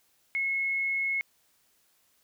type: tone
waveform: sine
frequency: 2178 Hz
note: C#7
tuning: 31 cents flat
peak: -26 dBFS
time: 0.35-1.21 s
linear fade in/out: 0 ms
effects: white hiss -68 dBFS RMS until 2.23 s